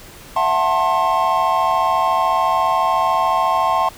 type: chord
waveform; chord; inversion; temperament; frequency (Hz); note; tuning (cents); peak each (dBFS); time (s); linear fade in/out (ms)
triangle; F# half-diminished seventh; third; just; 666 / 740 / 888 / 1065.6; E5 / F#5 / A5 / C6; +18 / 0 / +16 / +31; -20 / -19 / -18 / -16; 0.36-3.89; 5
effects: pink hiss -40 dBFS RMS until 3.97 s